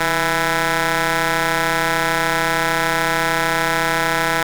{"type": "ring-modulated tone", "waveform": "10% pulse", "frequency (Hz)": 168.1, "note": "E3", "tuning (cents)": 34, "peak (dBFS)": -5, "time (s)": [0, 4.43], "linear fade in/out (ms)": 2, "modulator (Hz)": 1160, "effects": []}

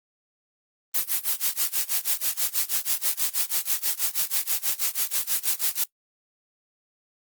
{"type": "noise with tremolo", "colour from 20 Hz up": "blue", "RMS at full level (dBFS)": -22, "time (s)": [0.94, 5.84], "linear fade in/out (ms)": 5, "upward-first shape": "sine", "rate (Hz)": 6.2, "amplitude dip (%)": 95, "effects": ["noise-tail reverb RT60 0.1 s tail -22 dB re dry", "Opus 24 kbps"]}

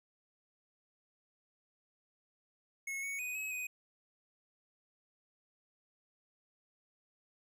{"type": "tone with pitch steps", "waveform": "square", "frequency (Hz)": [2183, 2224, 2491, 2561, 2499], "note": ["C#7", "C#7", "D#7", "D#7", "D#7"], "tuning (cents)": [-27, 5, 1, 49, 7], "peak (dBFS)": -38, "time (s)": [2.87, 3.67], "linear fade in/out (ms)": 5, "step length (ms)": 160, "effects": []}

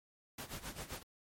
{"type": "noise with tremolo", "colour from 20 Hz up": "pink", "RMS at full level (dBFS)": -43, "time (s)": [0.38, 1.03], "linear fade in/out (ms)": 5, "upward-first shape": "sine", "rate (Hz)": 7.6, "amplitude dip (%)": 80, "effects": ["MP3 64 kbps"]}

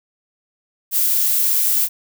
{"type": "noise", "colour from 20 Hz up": "violet", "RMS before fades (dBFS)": -17, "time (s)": [0.91, 1.89], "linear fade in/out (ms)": 50, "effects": []}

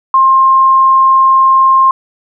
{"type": "tone", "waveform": "sine", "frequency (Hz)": 1061, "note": "C6", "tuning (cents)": 24, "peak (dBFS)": -4, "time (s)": [0.14, 1.91], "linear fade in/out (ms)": 2, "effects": []}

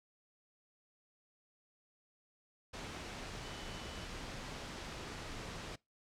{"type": "tone in noise", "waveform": "sine", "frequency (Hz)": 2994, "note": "F#7", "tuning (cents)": 20, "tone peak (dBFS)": -55, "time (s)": [3.43, 4.06], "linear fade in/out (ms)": 10, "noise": "pink", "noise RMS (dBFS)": -45, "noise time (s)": [2.73, 5.76], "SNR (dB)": -13, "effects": ["noise-tail reverb RT60 0.2 s tail -23 dB re dry", "low-pass 6000 Hz 12 dB/octave"]}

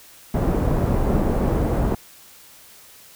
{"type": "low-pass noise", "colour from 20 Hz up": "pink", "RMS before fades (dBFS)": -20, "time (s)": [0.34, 1.95], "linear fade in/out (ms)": 5, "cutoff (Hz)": 660, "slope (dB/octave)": 12, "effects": ["white hiss -47 dBFS RMS until 3.15 s"]}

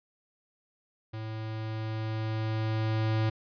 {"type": "tone with level ramp", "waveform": "square", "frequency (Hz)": 110, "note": "A2", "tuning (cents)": 0, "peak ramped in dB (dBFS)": [-36, -25], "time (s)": [1.13, 3.3], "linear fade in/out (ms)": 10, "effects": ["resampled to 11025 Hz"]}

